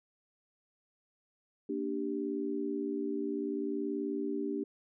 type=chord; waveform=sine; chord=G minor; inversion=first; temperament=equal; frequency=233.1 / 293.7 / 392 Hz; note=Bb3 / D4 / G4; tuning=0 / 0 / 0 cents; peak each=-39 / -35 / -36 dBFS; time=1.69-4.64 s; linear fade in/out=5 ms; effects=none